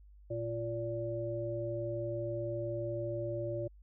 harmonic tone, 115.9 Hz, A#2, 10 cents flat, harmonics 1 / 3 / 5, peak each -39 / -39 / -37 dBFS, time 0.3-3.68 s, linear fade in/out 10 ms, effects added 50 Hz sine -54 dBFS peak until 3.82 s

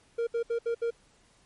triangle tone bursts, 466.2 Hz, A#4, in tune, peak -24 dBFS, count 5, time 0.18-0.907 s, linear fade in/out 10 ms, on 91 ms, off 68 ms, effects pink hiss -63 dBFS RMS until 1.45 s + MP3 48 kbps

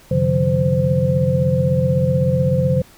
sine tone cluster, 91.8 / 135.1 / 151.2 / 178.6 / 517 Hz, F#2 / C#3 / D#3 / F3 / C5, -13 / -44 / -49 / +39 / -21 cents, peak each -25 / -18 / -21 / -21 / -19 dBFS, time 0.11-2.82 s, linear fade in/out 5 ms, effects pink hiss -47 dBFS RMS until 2.97 s

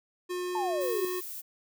square tone with pitch glide, 359.7 to 364.5 Hz, F#4 to F#4, -49 to -26 cents, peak -32 dBFS, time 0.29-1.21 s, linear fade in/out 20 ms, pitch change +23 cents, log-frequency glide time 0.64-0.9 s
sine exponential sweep, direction down, 910 to 360.3 Hz, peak -29 dBFS, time 0.55-1.05 s, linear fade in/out 2 ms
violet noise, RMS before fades -40 dBFS, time 0.8-1.42 s, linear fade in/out 20 ms
effects none

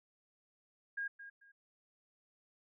sine tone with echo, 1626 Hz, G#6, 37 cents flat, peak -36 dBFS, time 0.97-1.08 s, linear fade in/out 10 ms, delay 220 ms, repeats 2, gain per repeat -12 dB, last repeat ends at 1.52 s, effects none

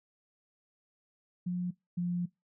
sine tone pair in turn, 178.5 / 175.94 Hz, F3 / F3, +38 / +13 cents, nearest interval unison, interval 25 cents, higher first, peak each -30 / -29 dBFS, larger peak second, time 1.46-1.71 / 1.97-2.26 s, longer second, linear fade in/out 10 ms, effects noise-tail reverb RT60 0.2 s tail -22 dB re dry

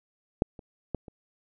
clicks, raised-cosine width 2 ms, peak -8 / -30 / -16 / -30 dBFS, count 4, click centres 0.421 / 0.592 / 0.947 / 1.082 s, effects none

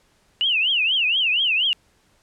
sine tone with vibrato, 2838 Hz, F7, 27 cents sharp, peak -17 dBFS, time 0.41-1.73 s, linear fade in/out 0 ms, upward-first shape triangle, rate 4.2 Hz, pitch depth 270 cents each way, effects pink hiss -61 dBFS RMS until 2.22 s + low-pass 10000 Hz 12 dB/octave

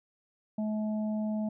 harmonic tone, 214.5 Hz, A3, 44 cents flat, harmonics 1 / 3 / 4, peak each -29 / -39 / -48 dBFS, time 0.58-1.49 s, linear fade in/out 5 ms, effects none

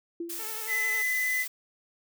sine tone with exponential decay, 338.9 Hz, E4, 48 cents sharp, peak -29 dBFS, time 0.2-0.56 s, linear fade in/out 5 ms, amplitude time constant 77 ms
blue noise, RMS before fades -36 dBFS, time 0.29-1.48 s, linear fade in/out 10 ms
10% pulse tone with vibrato, 440 Hz, A4, in tune, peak -33 dBFS, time 0.39-1.02 s, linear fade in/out 5 ms, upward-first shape sine, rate 11 Hz, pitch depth 41 cents each way
triangle tone, 2014 Hz, B6, 33 cents sharp, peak -24 dBFS, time 0.67-1.46 s, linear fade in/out 50 ms
effects none

